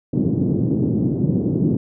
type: band-pass noise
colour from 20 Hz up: pink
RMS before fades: -19 dBFS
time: 0.13-1.77 s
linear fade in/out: 5 ms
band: 120 to 340 Hz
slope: 24 dB/octave
effects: none